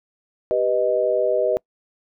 sine chord, G augmented, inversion none, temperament equal, 392 / 493.9 / 622.3 Hz, G4 / B4 / D#5, 0 / 0 / 0 cents, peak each -24 / -21 / -20 dBFS, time 0.51-1.57 s, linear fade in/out 0 ms, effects noise-tail reverb RT60 0.1 s tail -26 dB re dry

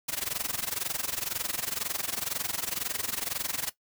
white noise with amplitude modulation, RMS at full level -29 dBFS, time 0.08-3.7 s, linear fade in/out 10 ms, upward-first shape sine, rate 22 Hz, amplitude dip 90%, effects noise-tail reverb RT60 0.1 s tail -17 dB re dry

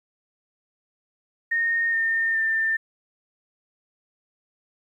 sine tone with pitch steps, 1844 / 1817.6 / 1791.5 Hz, A#6 / A#6 / A6, -19 / -44 / +31 cents, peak -20 dBFS, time 1.51-2.77 s, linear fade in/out 10 ms, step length 420 ms, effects 10-bit

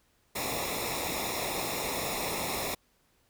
pink noise with comb filter, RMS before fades -33 dBFS, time 0.35-2.75 s, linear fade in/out 10 ms, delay 0.65 ms, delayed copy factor -0.8, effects pink hiss -69 dBFS RMS until 3.29 s

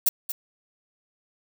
violet noise with echo, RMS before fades -19 dBFS, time 0.06-0.09 s, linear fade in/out 5 ms, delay 230 ms, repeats 1, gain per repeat -10 dB, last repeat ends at 0.32 s, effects none

